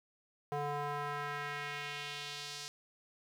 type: tone with band-pass filter sweep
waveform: square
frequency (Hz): 145.4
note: D3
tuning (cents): -17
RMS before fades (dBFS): -40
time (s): 0.52-2.68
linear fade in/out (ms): 0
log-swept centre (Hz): 720 to 5300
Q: 1.5
effects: 10-bit